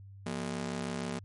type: ring-modulated tone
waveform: sawtooth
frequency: 205.5 Hz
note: G#3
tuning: 18 cents flat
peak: -27 dBFS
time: 0.26-1.19 s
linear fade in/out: 5 ms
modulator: 33.2 Hz
effects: added 98 Hz sine -47 dBFS peak until 1.24 s + MP3 48 kbps